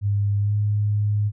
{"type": "tone with pitch glide", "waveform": "sine", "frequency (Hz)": [101.6, 104.09], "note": ["G#2", "G#2"], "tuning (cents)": [-38, 4], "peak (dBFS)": -18, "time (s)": [0.01, 1.32], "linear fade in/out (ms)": 50, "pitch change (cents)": 42, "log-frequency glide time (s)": [0.39, 0.54], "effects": []}